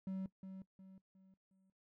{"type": "tone with echo", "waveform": "triangle", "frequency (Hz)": 190.2, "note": "F#3", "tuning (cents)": 48, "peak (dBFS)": -37, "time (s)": [0.07, 0.26], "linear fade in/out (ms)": 2, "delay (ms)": 360, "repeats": 4, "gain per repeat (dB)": -8, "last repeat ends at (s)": 1.7, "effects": ["noise-tail reverb RT60 0.1 s tail -17 dB re dry"]}